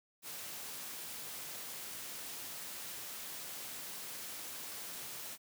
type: high-pass noise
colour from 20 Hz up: white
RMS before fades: -45 dBFS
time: 0.22-5.38 s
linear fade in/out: 50 ms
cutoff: 100 Hz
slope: 12 dB/octave
effects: none